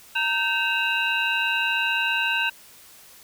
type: tone cluster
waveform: sine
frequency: 923 / 1549 / 2583 / 2774 / 3887 Hz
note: A#5 / G6 / E7 / F7 / B7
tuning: -17 / -21 / -36 / -12 / -28 cents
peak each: -30 / -25 / -29 / -25 / -33 dBFS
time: 0.15-2.5 s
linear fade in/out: 10 ms
effects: white hiss -49 dBFS RMS until 3.23 s